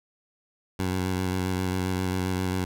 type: tone with vibrato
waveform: 15% pulse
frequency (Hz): 92.5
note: F#2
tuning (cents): 0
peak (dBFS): -19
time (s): 0.79-2.65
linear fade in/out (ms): 5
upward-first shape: square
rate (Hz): 7.5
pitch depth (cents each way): 19
effects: none